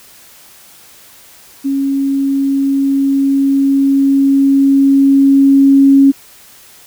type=tone with level ramp; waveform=sine; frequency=274.7 Hz; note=C#4; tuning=16 cents flat; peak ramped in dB=-12 to -3 dBFS; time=1.64-6.12 s; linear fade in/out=20 ms; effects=white hiss -41 dBFS RMS until 6.86 s